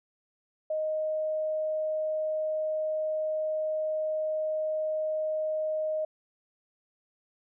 sine tone, 622.3 Hz, D#5, in tune, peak -27 dBFS, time 0.7-6.05 s, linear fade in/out 5 ms, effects none

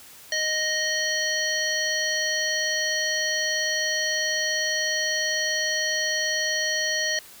harmonic tone with a mistuned harmonic, 621 Hz, D#5, 3 cents flat, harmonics 1 / 3 / 5 / 7 / 9, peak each -32 / -26 / -32 / -29 / -30 dBFS, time 0.32-7.19 s, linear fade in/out 2 ms, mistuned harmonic 9, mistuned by +60 cents, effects white hiss -47 dBFS RMS until 7.4 s

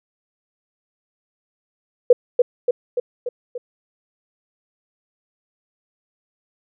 sine tone with echo, 490 Hz, B4, 14 cents flat, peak -5 dBFS, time 2.1-2.13 s, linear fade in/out 5 ms, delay 290 ms, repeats 5, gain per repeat -4 dB, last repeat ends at 3.58 s, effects none

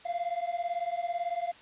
triangle beating tone pair, 685 / 703 Hz, F5 / F5, -34 / +11 cents, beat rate 18 Hz, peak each -31 dBFS, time 0.05-1.52 s, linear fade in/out 10 ms, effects white hiss -53 dBFS RMS until 1.61 s + resampled to 8000 Hz

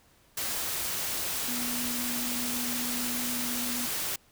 sine tone in noise, 243.4 Hz, B3, 25 cents flat, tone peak -35 dBFS, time 1.48-3.86 s, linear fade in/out 5 ms, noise white, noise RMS -32 dBFS, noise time 0.37-4.16 s, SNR -6 dB, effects pink hiss -62 dBFS RMS until 4.31 s

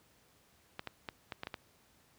clicks, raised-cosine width 0.3 ms, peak -23 dBFS, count 7, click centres 0.794 / 0.873 / 1.088 / 1.322 / 1.434 / 1.471 / 1.542 s, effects pink hiss -67 dBFS RMS until 2.18 s + high-pass 60 Hz 12 dB/octave

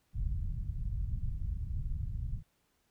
pink low-pass noise, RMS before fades -35 dBFS, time 0.13-2.43 s, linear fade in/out 50 ms, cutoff 120 Hz, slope 24 dB/octave, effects pink hiss -75 dBFS RMS until 2.9 s

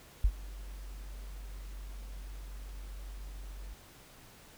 sine tone with ADSR envelope, 47.64 Hz, G1, 49 cents flat, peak -19 dBFS, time 0.24-3.74 s, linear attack 6 ms, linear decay 59 ms, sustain -22 dB, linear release 7 ms, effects pink hiss -56 dBFS RMS until 4.57 s

